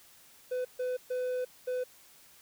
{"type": "tone bursts at uneven times", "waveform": "triangle", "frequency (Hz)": 503, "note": "B4", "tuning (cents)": 32, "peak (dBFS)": -28, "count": 4, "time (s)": [[0.51, 0.65], [0.79, 0.97], [1.1, 1.45], [1.67, 1.84]], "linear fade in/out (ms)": 10, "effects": ["white hiss -58 dBFS RMS until 2.41 s"]}